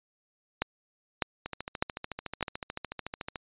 two click trains, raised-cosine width 0.3 ms, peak -10 / -19 dBFS, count 4 / 27, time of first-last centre 0.62-2.427 / 1.46-3.358 s, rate 1.66 / 13.7 Hz, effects resampled to 8000 Hz

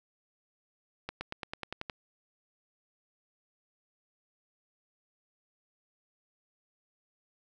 accelerating click train, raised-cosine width 0.3 ms, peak -20 dBFS, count 9, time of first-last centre 1.09-1.898 s, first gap 120 ms, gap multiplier 0.95, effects none

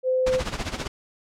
sine tone, 514 Hz, C5, 31 cents flat, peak -19 dBFS, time 0.03-0.42 s, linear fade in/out 50 ms
pink noise with tremolo, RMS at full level -27 dBFS, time 0.26-0.88 s, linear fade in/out 10 ms, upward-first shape sine, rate 15 Hz, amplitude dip 75%
effects low-pass 6000 Hz 12 dB/octave

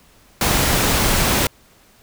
pink noise, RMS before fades -17 dBFS, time 0.41-1.47 s, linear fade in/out 2 ms, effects pink hiss -52 dBFS RMS until 2.02 s

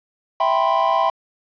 triangle chord, C major seventh, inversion first, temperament equal, 659.3 / 784 / 987.8 / 1046.5 Hz, E5 / G5 / B5 / C6, 0 / 0 / 0 / 0 cents, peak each -19 dBFS, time 0.4-1.1 s, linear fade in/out 5 ms, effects resampled to 11025 Hz + 7-bit

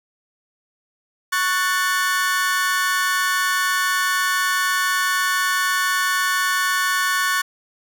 40% pulse chord, F# minor, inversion second, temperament just, 1110 / 1480 / 1776 Hz, C#6 / F#6 / A6, +2 / 0 / +16 cents, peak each -22 dBFS, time 1.32-7.42 s, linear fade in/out 10 ms, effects none

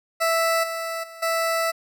20% pulse tone with level steps, 659.3 Hz, E5, in tune, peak -14 / -22 / -34 / -16 dBFS, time 0.2-1.72 s, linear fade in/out 20 ms, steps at 0.63 / 1.03 / 1.22 s, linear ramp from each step 10 ms, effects none

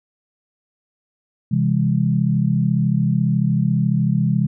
sine chord, C augmented, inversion none, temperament equal with one note detuned, 130.81 / 164.81 / 203 Hz, C3 / E3 / G#3, 0 / 0 / -39 cents, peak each -19 / -19 / -20 dBFS, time 1.51-4.47 s, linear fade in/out 10 ms, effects none

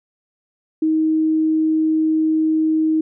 sine tone, 315.3 Hz, D#4, 23 cents sharp, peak -14 dBFS, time 0.82-3.01 s, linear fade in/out 5 ms, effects none

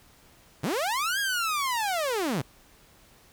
sawtooth linear two-way sweep, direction up then down, 110 to 1661.2 to 110 Hz, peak -22 dBFS, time 0.63-2.42 s, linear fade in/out 10 ms, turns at 1.19 s, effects pink hiss -57 dBFS RMS until 3.32 s

